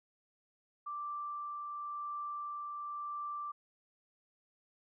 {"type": "tone with tremolo", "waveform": "sine", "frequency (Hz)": 1174.7, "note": "D6", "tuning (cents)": 0, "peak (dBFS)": -37, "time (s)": [0.86, 3.52], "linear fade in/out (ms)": 10, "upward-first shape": "triangle", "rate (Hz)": 0.94, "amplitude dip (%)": 25, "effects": []}